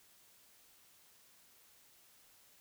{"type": "silence", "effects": ["white hiss -65 dBFS RMS until 2.6 s"]}